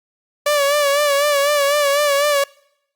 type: tone with vibrato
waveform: sawtooth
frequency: 575 Hz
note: D5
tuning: 37 cents flat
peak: -10 dBFS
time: 0.46-2.44 s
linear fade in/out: 5 ms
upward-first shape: sine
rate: 4 Hz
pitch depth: 56 cents each way
effects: noise-tail reverb RT60 0.8 s tail -25 dB re dry + Opus 48 kbps